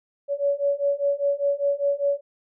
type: beating tone pair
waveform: sine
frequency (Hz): 563 / 568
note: C#5 / C#5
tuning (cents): +27 / +42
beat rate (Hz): 5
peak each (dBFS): -24 / -23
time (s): 0.28-2.21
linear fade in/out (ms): 50
effects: none